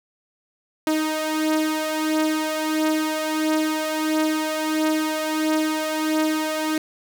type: beating tone pair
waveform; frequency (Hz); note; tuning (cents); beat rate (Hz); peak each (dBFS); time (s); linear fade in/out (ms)
sawtooth; 311.1 / 312.6; D#4 / D#4; 0 / +8; 1.5; -18 / -22; 0.87-6.78; 2
effects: none